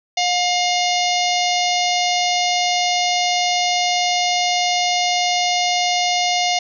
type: harmonic tone with a mistuned harmonic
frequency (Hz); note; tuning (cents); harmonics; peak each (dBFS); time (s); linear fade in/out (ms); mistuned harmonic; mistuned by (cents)
715; F5; +41; 1 / 3 / 4 / 5 / 6 / 7 / 8 / 9; -19 / -24 / -25 / -26 / -27 / -27 / -28 / -29; 0.17-6.59; 5; 3; -19
effects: none